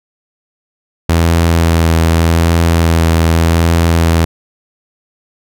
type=tone with vibrato; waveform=sawtooth; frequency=82.9 Hz; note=E2; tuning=10 cents sharp; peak=-4 dBFS; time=1.09-4.25 s; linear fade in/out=5 ms; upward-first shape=triangle; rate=0.84 Hz; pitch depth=21 cents each way; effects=none